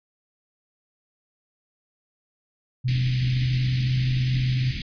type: tone with pitch glide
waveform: sine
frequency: 126.4 to 127.79 Hz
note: B2 to C3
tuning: +41 to -40 cents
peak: -20 dBFS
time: 2.84-4.72 s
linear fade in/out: 20 ms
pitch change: +19 cents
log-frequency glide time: 3.24-4.05 s
type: band-stop noise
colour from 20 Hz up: pink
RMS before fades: -31 dBFS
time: 2.88-4.82 s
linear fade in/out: 2 ms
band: 290 to 1900 Hz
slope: 48 dB/octave
effects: resampled to 11025 Hz